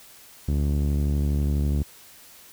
sawtooth tone with low-pass filter, 72.2 Hz, D2, 29 cents flat, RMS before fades -23 dBFS, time 0.48-1.83 s, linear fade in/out 5 ms, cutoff 270 Hz, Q 0.85, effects white hiss -49 dBFS RMS until 2.52 s

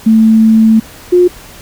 sine tone pair in turn, 221.5 / 357.3 Hz, A3 / F4, +12 / +40 cents, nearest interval minor sixth, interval 828 cents, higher second, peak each -3 dBFS, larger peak neither, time 0.06-0.8 / 1.12-1.28 s, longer first, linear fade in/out 10 ms, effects pink hiss -34 dBFS RMS until 1.61 s

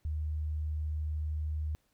sine tone, 76.6 Hz, D#2, 27 cents flat, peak -31 dBFS, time 0.05-1.75 s, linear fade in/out 0 ms, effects pink hiss -74 dBFS RMS until 1.93 s

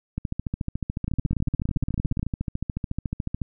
two click trains, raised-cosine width 5 ms, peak -14 / -13 dBFS, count 46 / 21, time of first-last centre 0.18-3.417 / 1.08-2.229 s, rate 13.9 / 17.4 Hz, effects none

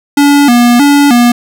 square tone with vibrato, 262.2 Hz, C4, 4 cents sharp, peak -4 dBFS, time 0.17-1.32 s, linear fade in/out 5 ms, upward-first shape square, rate 1.6 Hz, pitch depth 150 cents each way, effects none

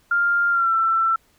sine tone with pitch glide, 1399 to 1338.9 Hz, F6 to E6, +3 to +27 cents, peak -16 dBFS, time 0.11-1.16 s, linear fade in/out 5 ms, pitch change -76 cents, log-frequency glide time 0.5-0.74 s, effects pink hiss -60 dBFS RMS until 1.38 s

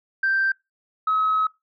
sine tone pair in turn, 1568 / 1280.4 Hz, G6 / D#6, 0 / +49 cents, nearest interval major third, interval 351 cents, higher first, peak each -17 dBFS, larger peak neither, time 0.23-0.52 / 1.07-1.47 s, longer second, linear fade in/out 5 ms, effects noise-tail reverb RT60 0.2 s tail -23 dB re dry + tanh soft clip ceiling -14 dBFS

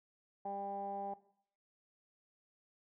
15% pulse tone with low-pass filter, 199 Hz, G3, 26 cents sharp, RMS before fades -41 dBFS, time 0.45-1.14 s, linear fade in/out 5 ms, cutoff 770 Hz, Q 9.3, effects noise-tail reverb RT60 0.6 s tail -17 dB re dry

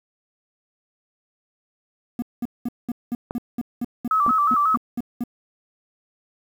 triangle tone bursts, 240 Hz, B3, 49 cents flat, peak -20 dBFS, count 14, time 2.19-5.238 s, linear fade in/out 2 ms, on 32 ms, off 200 ms
clicks, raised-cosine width 1 ms, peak -15 dBFS, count 2, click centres 3.309 / 4.264 s
sine tone with vibrato, 1224 Hz, D#6, 29 cents flat, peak -16 dBFS, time 4.11-4.76 s, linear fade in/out 2 ms, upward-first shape square, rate 5.5 Hz, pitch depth 85 cents each way
effects 8-bit

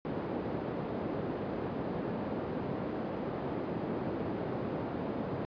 white band-pass noise, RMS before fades -36 dBFS, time 0.05-5.45 s, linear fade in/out 0 ms, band 120 to 450 Hz, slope 12 dB/octave, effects resampled to 11025 Hz

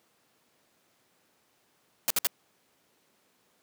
white noise bursts, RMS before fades -25 dBFS, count 3, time 2.08-2.27 s, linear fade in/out 0 ms, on 24 ms, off 59 ms, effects pink hiss -68 dBFS RMS until 3.62 s + high-pass 200 Hz 12 dB/octave

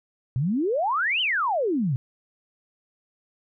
sine exponential two-way sweep, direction up then down, 117.8 to 3136 to 117.8 Hz, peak -21 dBFS, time 0.36-1.96 s, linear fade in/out 0 ms, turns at 1.21 s, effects none

